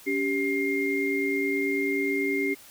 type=tone cluster; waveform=sine; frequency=281.7 / 391 / 2121 Hz; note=C#4 / G4 / C7; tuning=+28 / -4 / +23 cents; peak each=-28 dBFS; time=0.06-2.55 s; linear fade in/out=20 ms; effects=white hiss -50 dBFS RMS until 2.7 s